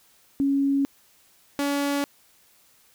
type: tone pair in turn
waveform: sine / sawtooth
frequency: 277.2 / 283.7 Hz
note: C#4 / C#4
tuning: 0 / +40 cents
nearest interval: unison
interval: 40 cents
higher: second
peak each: -19 dBFS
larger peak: neither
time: 0.4-0.85 / 1.59-2.04 s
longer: neither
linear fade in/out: 0 ms
effects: white hiss -59 dBFS RMS until 2.94 s